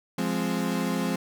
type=chord; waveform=35% pulse; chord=F minor; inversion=none; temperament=equal; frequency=174.61 / 207.7 / 261.6 Hz; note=F3 / Ab3 / C4; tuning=0 / 0 / 0 cents; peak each=-28 dBFS; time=0.18-1.16 s; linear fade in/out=5 ms; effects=none